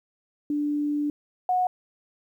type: tone pair in turn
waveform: sine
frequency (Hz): 293.7 / 731.4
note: D4 / F#5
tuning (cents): 0 / -20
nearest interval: octave + major third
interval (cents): 1580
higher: second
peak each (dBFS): -23 / -20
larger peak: second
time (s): 0.5-1.1 / 1.49-1.67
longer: first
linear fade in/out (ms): 2
effects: 10-bit